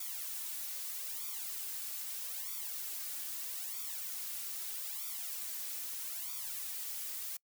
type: noise with flanger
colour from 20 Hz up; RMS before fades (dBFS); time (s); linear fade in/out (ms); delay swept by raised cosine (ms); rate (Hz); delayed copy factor
blue; -41; 0-7.37; 5; 0.86 to 3.56; 0.79; +0.85
effects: noise-tail reverb RT60 0.1 s tail -26 dB re dry